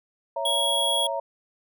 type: chord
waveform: sine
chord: A# diminished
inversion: first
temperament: equal with one note detuned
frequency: 554.4 / 663.8 / 932.3 Hz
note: C#5 / E5 / A#5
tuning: 0 / +12 / 0 cents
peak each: -30 dBFS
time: 0.36-1.2 s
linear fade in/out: 5 ms
type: tone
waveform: square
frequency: 3322 Hz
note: G#7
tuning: in tune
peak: -23 dBFS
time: 0.45-1.07 s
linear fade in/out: 5 ms
effects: none